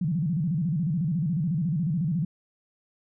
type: tone with vibrato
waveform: sine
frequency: 162.6 Hz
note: E3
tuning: 23 cents flat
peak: -23 dBFS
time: 0.01-2.25 s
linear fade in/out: 5 ms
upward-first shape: square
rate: 14 Hz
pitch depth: 180 cents each way
effects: none